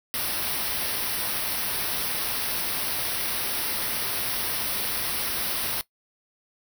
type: band-stop noise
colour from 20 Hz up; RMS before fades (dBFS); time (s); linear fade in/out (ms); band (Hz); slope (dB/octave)
white; -28; 0.14-5.81; 0; 5800 to 8900; 96
effects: noise-tail reverb RT60 0.1 s tail -18 dB re dry